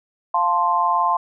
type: chord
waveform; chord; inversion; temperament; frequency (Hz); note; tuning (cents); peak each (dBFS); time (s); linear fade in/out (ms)
sine; F major; none; equal; 698.5 / 880 / 1046.5; F5 / A5 / C6; 0 / 0 / 0; -23 / -21 / -18; 0.34-1.17; 5
effects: none